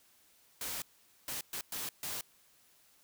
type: noise bursts at uneven times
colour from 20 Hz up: white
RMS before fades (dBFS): -39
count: 5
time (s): 0.61-0.82 / 1.28-1.41 / 1.53-1.61 / 1.72-1.89 / 2.03-2.21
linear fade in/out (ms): 2
effects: white hiss -66 dBFS RMS until 3.03 s